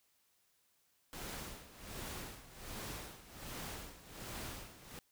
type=noise with tremolo; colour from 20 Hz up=pink; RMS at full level=-44 dBFS; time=1.13-4.99 s; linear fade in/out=0 ms; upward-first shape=sine; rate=1.3 Hz; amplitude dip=80%; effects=white hiss -75 dBFS RMS until 5.11 s